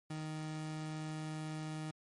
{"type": "tone", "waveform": "30% pulse", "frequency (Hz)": 155.56, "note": "D#3", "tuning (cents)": 0, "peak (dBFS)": -37, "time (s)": [0.1, 1.91], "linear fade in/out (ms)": 5, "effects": ["MP3 48 kbps"]}